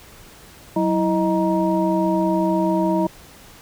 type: tone cluster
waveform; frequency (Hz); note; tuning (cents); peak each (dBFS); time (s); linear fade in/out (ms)
sine; 186.4 / 327.7 / 624 / 941; F#3 / E4 / D#5 / A#5; +13 / -10 / +5 / +16; -22 / -20 / -23 / -24; 0.76-3.07; 5
effects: pink hiss -45 dBFS RMS until 3.61 s